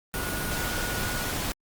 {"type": "tone in noise", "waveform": "sine", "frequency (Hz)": 1453, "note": "F#6", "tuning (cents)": -32, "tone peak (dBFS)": -35, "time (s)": [0.14, 1.31], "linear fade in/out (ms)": 0, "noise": "pink", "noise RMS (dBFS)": -30, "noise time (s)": [0.14, 1.52], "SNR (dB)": -8, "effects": ["Opus 32 kbps"]}